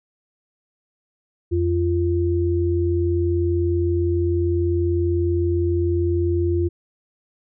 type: tone pair together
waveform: sine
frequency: 86.45 / 345.8 Hz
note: F2 / F4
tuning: -17 / -17 cents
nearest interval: 2 octaves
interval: 2400 cents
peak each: -20 dBFS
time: 1.51-6.69 s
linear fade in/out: 20 ms
effects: none